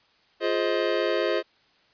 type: chord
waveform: square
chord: F minor seventh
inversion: none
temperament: just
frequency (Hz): 349.2 / 419.1 / 523.8 / 628.6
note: F4 / Ab4 / C5 / Eb5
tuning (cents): 0 / +16 / +2 / +18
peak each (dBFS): -29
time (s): 0.4-1.43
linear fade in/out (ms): 50
effects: white hiss -62 dBFS RMS until 1.93 s + resampled to 11025 Hz